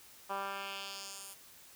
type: tone with band-pass filter sweep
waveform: 10% pulse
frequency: 196.7 Hz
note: G3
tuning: 6 cents sharp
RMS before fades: -42 dBFS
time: 0.29-1.35 s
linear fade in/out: 20 ms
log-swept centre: 1000 to 12000 Hz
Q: 1.4
effects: white hiss -57 dBFS RMS until 1.75 s